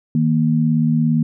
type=tone pair together; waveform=sine; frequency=157.5 / 235 Hz; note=D#3 / A#3; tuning=+21 / +14 cents; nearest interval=perfect fifth; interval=693 cents; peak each=-16 dBFS; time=0.15-1.23 s; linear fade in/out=2 ms; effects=none